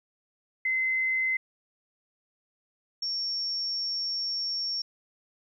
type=tone pair in turn; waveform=sine; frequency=2056 / 5489 Hz; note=C7 / F8; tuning=-31 / -31 cents; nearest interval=octave + perfect fourth; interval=1700 cents; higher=second; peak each=-24 / -28 dBFS; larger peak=first; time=0.65-1.37 / 3.02-4.82 s; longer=second; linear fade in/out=5 ms; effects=11-bit